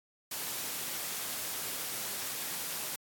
white noise, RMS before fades -37 dBFS, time 0.31-2.96 s, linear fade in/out 5 ms, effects high-pass 100 Hz 12 dB/octave + AAC 64 kbps

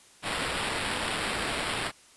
white noise with sample-and-hold, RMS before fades -31 dBFS, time 0.22-1.92 s, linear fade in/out 50 ms, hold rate 6300 Hz, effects white hiss -56 dBFS RMS until 2.16 s + resampled to 24000 Hz

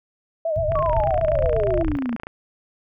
sine tone with vibrato, 635 Hz, D#5, 35 cents sharp, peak -20 dBFS, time 0.45-1.83 s, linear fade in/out 5 ms, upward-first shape sine, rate 8.2 Hz, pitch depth 86 cents each way
pink low-pass noise, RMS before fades -26 dBFS, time 0.56-1.97 s, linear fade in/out 0 ms, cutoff 150 Hz, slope 96 dB/octave
click train, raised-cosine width 0.5 ms, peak -17 dBFS, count 45, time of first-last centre 0.72-2.269 s, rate 28.4 Hz
sine exponential sweep, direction down, 1160 to 224.3 Hz, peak -22 dBFS, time 0.75-2.16 s, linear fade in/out 5 ms
effects none

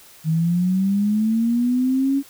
sine linear sweep, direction up, 155.7 to 279.7 Hz, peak -16 dBFS, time 0.24-2.23 s, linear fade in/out 50 ms, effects white hiss -47 dBFS RMS until 2.29 s

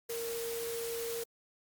sine tone in noise, 464.1 Hz, A#4, 8 cents flat, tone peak -36 dBFS, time 0.09-1.24 s, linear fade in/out 10 ms, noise white, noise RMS -42 dBFS, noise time 0.09-1.24 s, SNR +3 dB, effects Opus 48 kbps

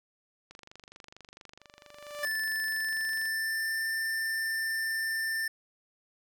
click train, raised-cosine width 0.2 ms, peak -31 dBFS, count 68, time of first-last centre 0.51-3.256 s, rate 24.4 Hz
sawtooth tone with exponential growth, 587.3 Hz, D5, in tune, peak -30 dBFS, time 1.6-2.25 s, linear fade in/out 0 ms, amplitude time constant 140 ms
square tone with pitch glide, 1756 to 1787.7 Hz, A6 to A6, -4 to +27 cents, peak -30 dBFS, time 2.23-5.48 s, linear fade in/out 5 ms, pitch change +31 cents, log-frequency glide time 2.72-3.85 s
effects none

